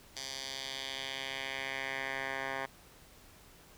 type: tone with band-pass filter sweep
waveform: 10% pulse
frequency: 134.5 Hz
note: C3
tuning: 48 cents sharp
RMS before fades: -39 dBFS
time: 0.16-2.66 s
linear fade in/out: 5 ms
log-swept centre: 5100 to 1400 Hz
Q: 1.9
effects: pink hiss -58 dBFS RMS until 3.77 s